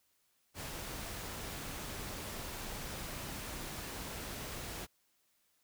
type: noise with ADSR envelope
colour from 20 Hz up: pink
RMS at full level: -41 dBFS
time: 0.54-4.87 s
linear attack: 71 ms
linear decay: 8 ms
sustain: -2 dB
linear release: 34 ms
effects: white hiss -75 dBFS RMS until 5.63 s